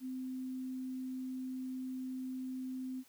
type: tone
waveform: sine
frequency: 258.1 Hz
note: C4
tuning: 23 cents flat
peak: -38 dBFS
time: 0-3.04 s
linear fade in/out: 50 ms
effects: white hiss -65 dBFS RMS until 3.08 s